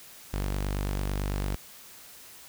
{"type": "tone", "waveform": "sawtooth", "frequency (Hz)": 49, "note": "G1", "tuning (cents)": 0, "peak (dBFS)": -24, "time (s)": [0.33, 1.56], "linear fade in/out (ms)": 10, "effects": ["white hiss -49 dBFS RMS until 2.48 s"]}